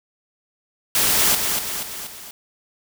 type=noise with echo; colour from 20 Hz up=white; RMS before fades=-18 dBFS; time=0.95-1.35 s; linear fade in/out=2 ms; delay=240 ms; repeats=4; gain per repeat=-5 dB; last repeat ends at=2.31 s; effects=none